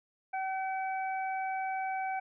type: harmonic tone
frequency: 763 Hz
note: G5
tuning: 47 cents flat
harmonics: 1 / 2 / 3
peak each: -32 / -42 / -42 dBFS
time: 0.33-2.2 s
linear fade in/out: 10 ms
effects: none